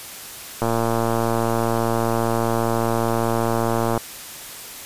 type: click train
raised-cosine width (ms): 1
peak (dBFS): -7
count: 387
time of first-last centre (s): 0.62-3.977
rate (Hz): 115
effects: white hiss -36 dBFS RMS until 4.85 s + resampled to 32000 Hz